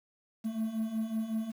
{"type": "beating tone pair", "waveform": "triangle", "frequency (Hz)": [217.6, 223], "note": ["A3", "A3"], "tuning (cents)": [-19, 23], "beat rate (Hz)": 5.4, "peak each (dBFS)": [-35, -30], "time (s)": [0.44, 1.52], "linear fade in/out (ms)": 20, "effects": ["9-bit"]}